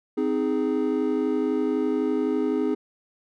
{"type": "chord", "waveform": "triangle", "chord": "Ab major", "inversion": "first", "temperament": "just", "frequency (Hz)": [259.6, 311.5, 415.3], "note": ["C4", "Eb4", "Ab4"], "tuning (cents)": [-13, 2, 0], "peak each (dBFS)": -24, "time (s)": [0.17, 2.75], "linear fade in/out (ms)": 10, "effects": []}